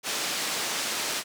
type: band-pass noise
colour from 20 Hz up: white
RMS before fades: -30 dBFS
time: 0.03-1.24 s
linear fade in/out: 50 ms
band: 210 to 6700 Hz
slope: 12 dB/octave
effects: none